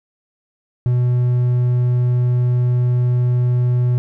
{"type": "tone", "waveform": "triangle", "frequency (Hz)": 123.3, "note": "B2", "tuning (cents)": -2, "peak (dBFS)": -11, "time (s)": [0.86, 3.98], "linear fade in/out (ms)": 0, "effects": []}